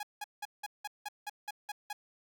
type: tone bursts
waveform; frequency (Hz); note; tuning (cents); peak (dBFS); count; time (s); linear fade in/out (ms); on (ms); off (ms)
sawtooth; 830.6; G#5; 0; -33; 10; 0-1.93; 5; 31; 180
effects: none